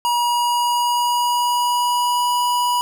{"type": "tone with pitch glide", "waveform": "square", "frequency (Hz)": [959, 976.3], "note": ["A#5", "B5"], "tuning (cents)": [49, -20], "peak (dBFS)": -17, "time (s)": [0.05, 2.81], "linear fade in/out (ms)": 0, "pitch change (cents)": 31, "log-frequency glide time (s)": [0.22, 2.42], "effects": []}